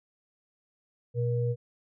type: tone pair together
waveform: sine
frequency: 121.22 / 477.1 Hz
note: B2 / A#4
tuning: -32 / +40 cents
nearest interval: 2 octaves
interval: 2372 cents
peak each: -26 / -31 dBFS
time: 1.14-1.56 s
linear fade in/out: 50 ms
effects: none